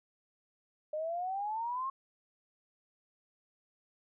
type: exponential sweep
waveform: sine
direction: up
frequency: 603 to 1088 Hz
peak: -33 dBFS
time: 0.93-1.9 s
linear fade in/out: 5 ms
effects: none

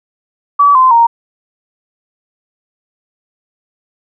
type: tone with pitch steps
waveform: sine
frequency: 1146 / 1032.8 / 930.8 Hz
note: D6 / C6 / A#5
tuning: -43 / -23 / -3 cents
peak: -4 dBFS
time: 0.59-1.07 s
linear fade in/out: 10 ms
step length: 160 ms
effects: none

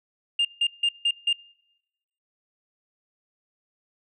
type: tone bursts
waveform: sine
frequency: 2810 Hz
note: F7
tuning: 10 cents sharp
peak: -17 dBFS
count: 5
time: 0.39-1.33 s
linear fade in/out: 5 ms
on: 60 ms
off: 160 ms
effects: noise-tail reverb RT60 0.9 s tail -26 dB re dry + tanh soft clip ceiling -17 dBFS

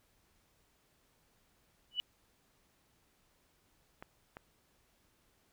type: tone with exponential growth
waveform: sine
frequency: 2960 Hz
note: F#7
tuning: in tune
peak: -27 dBFS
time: 1.91-2 s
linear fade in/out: 0 ms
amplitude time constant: 18 ms
type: clicks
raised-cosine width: 0.5 ms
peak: -31 dBFS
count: 2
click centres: 4.025 / 4.369 s
effects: pink hiss -72 dBFS RMS until 5.52 s

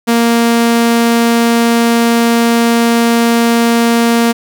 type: tone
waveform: sawtooth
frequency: 233.1 Hz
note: A#3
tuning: in tune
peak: -4 dBFS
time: 0.07-4.33 s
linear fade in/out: 20 ms
effects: none

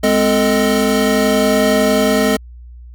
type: tone cluster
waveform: square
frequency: 207.8 / 258.7 / 442 / 624 Hz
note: G#3 / C4 / A4 / D#5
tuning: +1 / -19 / +8 / +5 cents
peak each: -18 dBFS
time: 0.03-2.37 s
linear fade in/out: 10 ms
effects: added 60 Hz sine -33 dBFS peak until 2.94 s

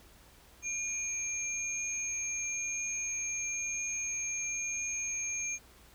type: tone pair together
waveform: sine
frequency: 2399 / 6451 Hz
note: D7 / G8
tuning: +36 / +49 cents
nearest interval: octave + perfect fourth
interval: 1713 cents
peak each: -38 / -34 dBFS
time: 0.62-5.59 s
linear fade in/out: 50 ms
effects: added 60 Hz sine -61 dBFS peak until 5.94 s + pink hiss -59 dBFS RMS until 5.94 s

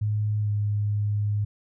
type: tone with pitch glide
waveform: sine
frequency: 105.7 to 103.82 Hz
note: G#2 to G#2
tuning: +31 to 0 cents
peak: -22 dBFS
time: 0.01-1.45 s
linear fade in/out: 10 ms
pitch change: -31 cents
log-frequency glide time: 0.4-0.5 s
effects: none

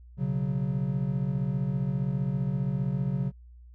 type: chord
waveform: triangle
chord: B suspended second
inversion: none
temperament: equal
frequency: 123.47 / 138.59 / 185 Hz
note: B2 / C#3 / F#3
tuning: 0 / 0 / 0 cents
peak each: -32 / -26 / -29 dBFS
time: 0.17-3.32 s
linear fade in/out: 50 ms
effects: added 60 Hz sine -47 dBFS peak until 3.74 s

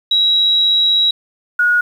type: tone pair in turn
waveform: sine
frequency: 3868 / 1448.9 Hz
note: B7 / F#6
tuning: -37 / -37 cents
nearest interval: octave + perfect fourth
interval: 1700 cents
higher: first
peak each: -10 dBFS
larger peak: neither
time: 0.11-1.11 / 1.59-1.81 s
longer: first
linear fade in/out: 5 ms
effects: 7-bit

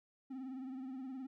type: tone with vibrato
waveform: triangle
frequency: 261.6 Hz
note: C4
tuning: in tune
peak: -40 dBFS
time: 0.3-1.27 s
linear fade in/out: 10 ms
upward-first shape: triangle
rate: 19 Hz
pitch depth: 79 cents each way
effects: none

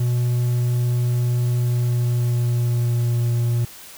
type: tone with pitch glide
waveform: triangle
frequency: 121.8 to 118.74 Hz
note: B2 to A#2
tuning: -24 to +32 cents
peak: -15 dBFS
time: 0-3.65 s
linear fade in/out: 5 ms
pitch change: -44 cents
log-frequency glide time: 1.57-3.37 s
effects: white hiss -41 dBFS RMS until 3.97 s

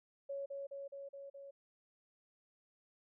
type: tone with echo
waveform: sine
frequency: 556 Hz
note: C#5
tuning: 5 cents sharp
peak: -39 dBFS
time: 0.29-0.46 s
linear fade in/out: 10 ms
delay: 210 ms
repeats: 5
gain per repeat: -2 dB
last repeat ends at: 1.51 s
effects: none

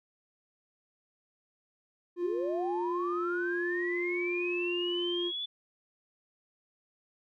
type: tone with vibrato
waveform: triangle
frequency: 351.4 Hz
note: F4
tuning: 11 cents sharp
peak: -29 dBFS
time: 2.16-5.32 s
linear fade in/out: 50 ms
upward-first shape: triangle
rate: 0.57 Hz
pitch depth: 8 cents each way
type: linear sweep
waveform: sine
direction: up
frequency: 337.1 to 3480 Hz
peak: -33 dBFS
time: 2.22-5.46 s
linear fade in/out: 10 ms
effects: none

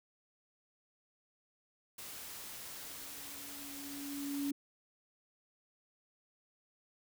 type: noise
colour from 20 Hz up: white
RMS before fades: -47 dBFS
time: 1.98-4.51 s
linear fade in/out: 5 ms
type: tone with exponential growth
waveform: sine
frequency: 282.6 Hz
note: C#4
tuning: 34 cents sharp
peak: -32 dBFS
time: 2.68-4.52 s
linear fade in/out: 5 ms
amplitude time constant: 400 ms
effects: none

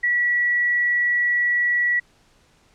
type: tone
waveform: sine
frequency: 1939 Hz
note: B6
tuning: 32 cents flat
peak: -17 dBFS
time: 0.03-2 s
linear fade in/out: 10 ms
effects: pink hiss -58 dBFS RMS until 2.74 s + low-pass 8000 Hz 12 dB/octave

